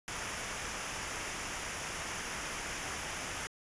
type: noise with comb filter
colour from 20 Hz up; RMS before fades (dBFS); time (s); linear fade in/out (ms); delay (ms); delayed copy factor
pink; -39; 0.08-3.47; 0; 0.24; -0.6
effects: resampled to 22050 Hz